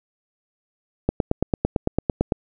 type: click train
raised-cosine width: 2 ms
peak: -5 dBFS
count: 12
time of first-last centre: 1.09-2.322 s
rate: 8.93 Hz
effects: none